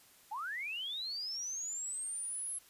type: linear sweep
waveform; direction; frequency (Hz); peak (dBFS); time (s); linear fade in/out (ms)
sine; up; 791 to 11000; -37; 0.31-2.59; 10
effects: white hiss -62 dBFS RMS until 2.69 s + resampled to 32000 Hz